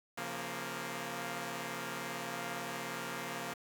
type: chord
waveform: 5% pulse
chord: Bb minor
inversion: first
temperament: equal with one note detuned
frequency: 136.37 / 174.61 / 233.1 Hz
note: Db3 / F3 / Bb3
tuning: -28 / 0 / 0 cents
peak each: -33 / -32 / -30 dBFS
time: 0.17-3.54 s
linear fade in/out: 10 ms
effects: 9-bit